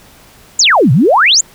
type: exponential two-way sweep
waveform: sine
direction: down then up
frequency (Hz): 7590 to 115.9 to 7590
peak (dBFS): -5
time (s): 0.59-1.41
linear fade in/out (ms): 5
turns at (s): 0.92
effects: pink hiss -42 dBFS RMS until 1.54 s